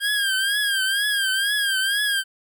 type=tone with vibrato; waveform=25% pulse; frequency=1608 Hz; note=G6; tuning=44 cents sharp; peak=-16 dBFS; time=0-2.24 s; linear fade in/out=50 ms; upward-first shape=triangle; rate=2.1 Hz; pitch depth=98 cents each way; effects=none